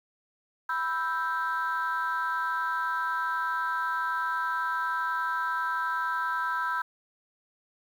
sine chord, E minor, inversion second, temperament equal, 987.8 / 1318.5 / 1568 Hz, B5 / E6 / G6, 0 / 0 / 0 cents, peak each -30 dBFS, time 0.69-6.82 s, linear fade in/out 5 ms, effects tanh soft clip ceiling -21 dBFS + 9-bit

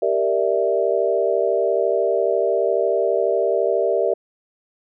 sine chord, E half-diminished seventh, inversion first, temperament equal, 392 / 466.2 / 587.3 / 659.3 Hz, G4 / Bb4 / D5 / E5, 0 / 0 / 0 / 0 cents, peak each -22 dBFS, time 0.02-4.14 s, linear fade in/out 5 ms, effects none

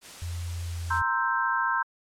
white noise, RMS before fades -43 dBFS, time 0.01-1.02 s, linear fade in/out 50 ms
sine tone with pitch glide, 86.1 to 84.96 Hz, F2 to F2, -24 to -47 cents, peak -30 dBFS, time 0.22-1.02 s, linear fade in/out 0 ms, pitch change -23 cents, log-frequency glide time 0.57-0.87 s
sine chord, C dominant seventh, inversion third, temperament equal, 932.3 / 1046.5 / 1318.5 / 1568 Hz, Bb5 / C6 / E6 / G6, 0 / 0 / 0 / 0 cents, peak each -29 / -28 / -31 / -27 dBFS, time 0.9-1.83 s, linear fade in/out 10 ms
effects low-pass 9000 Hz 12 dB/octave + MP3 96 kbps

